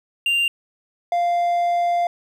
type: tone pair in turn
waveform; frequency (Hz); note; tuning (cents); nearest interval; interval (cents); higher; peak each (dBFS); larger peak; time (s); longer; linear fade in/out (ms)
triangle; 2785 / 696.2; F7 / F5; -5 / -6; 2 octaves; 2401; first; -15; neither; 0.26-0.48 / 1.12-2.07; second; 2
effects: none